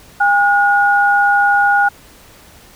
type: tone pair together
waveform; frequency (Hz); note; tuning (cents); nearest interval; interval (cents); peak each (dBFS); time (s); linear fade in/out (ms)
sine; 809.3 / 1442; G#5 / F#6; -45 / -45; minor seventh; 1000; -12; 0.2-1.89; 10
effects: pink hiss -43 dBFS RMS until 2.75 s